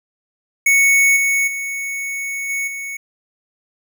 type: tone with level steps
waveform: square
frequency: 2217 Hz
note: C#7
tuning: in tune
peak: -11 / -15 / -23 / -20 / -26 dBFS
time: 0.66-2.97 s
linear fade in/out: 5 ms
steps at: 1.16 / 1.47 / 2.49 / 2.67 s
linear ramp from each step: 10 ms
effects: none